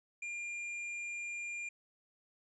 sine tone with tanh clipping, 2400 Hz, D7, 37 cents sharp, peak -40 dBFS, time 0.22-1.69 s, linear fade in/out 5 ms, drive 8 dB, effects resampled to 22050 Hz

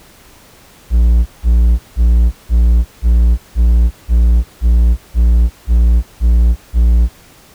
triangle tone bursts, 58.27 Hz, A#1, in tune, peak -4 dBFS, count 12, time 0.9-7.09 s, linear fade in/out 50 ms, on 360 ms, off 170 ms, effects pink hiss -43 dBFS RMS until 7.54 s

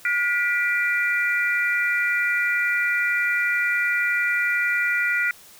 sine tone cluster, 1433 / 1964 / 2364 Hz, F6 / B6 / D7, +44 / -10 / +11 cents, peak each -23 / -23 / -26 dBFS, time 0.05-5.31 s, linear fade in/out 2 ms, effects white hiss -48 dBFS RMS until 5.59 s

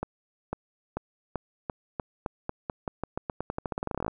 accelerating click train, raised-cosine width 1 ms, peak -16 dBFS, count 29, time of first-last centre 0.03-4.08 s, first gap 500 ms, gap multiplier 0.88, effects none

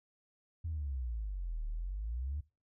sine exponential two-way sweep, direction down then up, 85.1 to 36.84 to 76.5 Hz, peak -34 dBFS, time 0.64-2.41 s, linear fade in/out 10 ms, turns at 1.66 s, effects noise-tail reverb RT60 0.3 s tail -21 dB re dry + tanh soft clip ceiling -30 dBFS

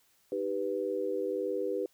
sine chord, Eb augmented, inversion none, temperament equal, 311.1 / 392 / 493.9 Hz, Eb4 / G4 / B4, 0 / 0 / 0 cents, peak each -38 / -33 / -33 dBFS, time 0.32-1.86 s, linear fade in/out 2 ms, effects white hiss -68 dBFS RMS until 1.93 s

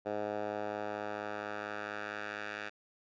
10% pulse tone with band-pass filter sweep, 104.4 Hz, G#2, 10 cents sharp, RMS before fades -39 dBFS, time 0.05-2.7 s, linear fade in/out 20 ms, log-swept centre 630 to 1900 Hz, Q 1.5, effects resampled to 16000 Hz

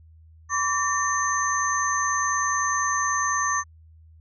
sine tone cluster, 1017 / 1147 / 1811 / 6250 Hz, C6 / D6 / A6 / G8, -50 / -41 / +49 / -6 cents, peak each -33 / -24 / -27 / -28 dBFS, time 0.49-3.64 s, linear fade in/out 50 ms, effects added 80 Hz sine -48 dBFS peak until 4.2 s

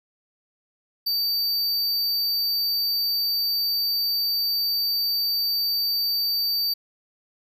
square tone, 4621 Hz, D8, 29 cents flat, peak -22 dBFS, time 1.06-6.74 s, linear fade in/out 10 ms, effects none

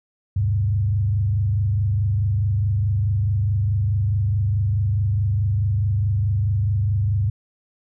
sine tone with frequency modulation, 101 Hz, G#2, 48 cents flat, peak -17 dBFS, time 0.36-7.3 s, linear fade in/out 5 ms, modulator 24.7 Hz, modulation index 0.7, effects none

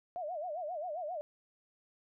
sine tone with vibrato, 659.3 Hz, E5, in tune, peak -36 dBFS, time 0.16-1.21 s, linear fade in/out 0 ms, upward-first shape sine, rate 7.5 Hz, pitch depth 200 cents each way, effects none

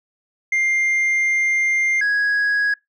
sine tone pair in turn, 2100 / 1661 Hz, C7 / G#6, +6 / 0 cents, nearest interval major third, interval 406 cents, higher first, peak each -13 dBFS, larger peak neither, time 0.52-2.01 / 2.01-2.74 s, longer first, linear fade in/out 5 ms, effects noise-tail reverb RT60 0.2 s tail -25 dB re dry + tanh soft clip ceiling -15 dBFS

